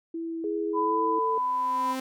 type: tone with vibrato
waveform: sine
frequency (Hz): 329.6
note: E4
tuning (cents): 0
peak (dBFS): -30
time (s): 0.14-1.19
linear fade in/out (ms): 5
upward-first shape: triangle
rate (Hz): 2.8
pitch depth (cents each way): 8
type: tone with pitch glide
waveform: sine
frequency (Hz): 415.3 to 445.1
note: G#4 to A4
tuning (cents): 0 to +20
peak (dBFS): -28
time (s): 0.44-1.38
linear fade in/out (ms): 2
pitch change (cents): +120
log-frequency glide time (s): 0.73-1.03
type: tone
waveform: sine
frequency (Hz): 1000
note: B5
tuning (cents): +21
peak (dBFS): -24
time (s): 0.73-1.96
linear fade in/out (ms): 50
type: tone with exponential growth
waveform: sawtooth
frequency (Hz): 261.6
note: C4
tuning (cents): 0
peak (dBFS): -25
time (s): 1.03-2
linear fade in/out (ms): 5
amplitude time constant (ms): 210
effects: none